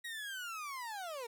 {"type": "linear sweep", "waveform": "30% pulse", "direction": "down", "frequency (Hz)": [1911, 447.8], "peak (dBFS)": -38, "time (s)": [0.04, 1.27], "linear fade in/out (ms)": 10, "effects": []}